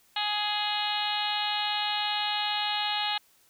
harmonic tone, 417.4 Hz, G#4, 9 cents sharp, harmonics 2 / 3 / 4 / 5 / 6 / 7 / 8 / 9 / 10, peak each -31 / -40 / -38 / -40 / -38 / -34 / -36 / -34 / -37 dBFS, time 0.16-3.18 s, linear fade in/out 5 ms, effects white hiss -63 dBFS RMS until 3.49 s

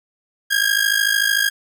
sawtooth ring-modulated tone, 1628 Hz, G#6, 35 cents flat, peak -9 dBFS, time 0.5-1.5 s, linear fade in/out 20 ms, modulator 26.7 Hz, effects none

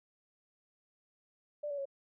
sine tone with pitch steps, 590 / 570.9 / 552.4 Hz, D5 / D5 / C#5, +8 / -49 / -6 cents, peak -35 dBFS, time 1.63-1.855 s, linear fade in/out 10 ms, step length 75 ms, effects none

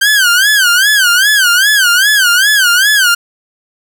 sawtooth tone with vibrato, 1551 Hz, G6, 19 cents flat, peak -3 dBFS, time 0.01-3.15 s, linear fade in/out 10 ms, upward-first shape sine, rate 2.5 Hz, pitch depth 180 cents each way, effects none

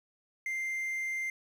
triangle tone with quantisation, 2093 Hz, C7, in tune, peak -30 dBFS, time 0.46-1.3 s, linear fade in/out 2 ms, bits 10, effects none

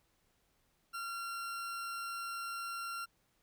40% pulse tone, 1374 Hz, F6, 29 cents flat, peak -38 dBFS, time 0.93-3.06 s, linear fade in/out 20 ms, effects pink hiss -75 dBFS RMS until 3.42 s

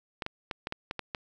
clicks, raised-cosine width 0.3 ms, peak -17 dBFS, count 8, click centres 0.222 / 0.264 / 0.512 / 0.671 / 0.724 / 0.911 / 0.993 / 1.148 s, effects none

